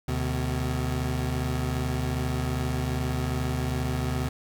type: tone pair together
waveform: 25% pulse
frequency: 74.7 / 126.87 Hz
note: D2 / B2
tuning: +30 / +47 cents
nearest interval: major sixth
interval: 917 cents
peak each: -25 dBFS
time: 0.08-4.29 s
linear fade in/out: 5 ms
effects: none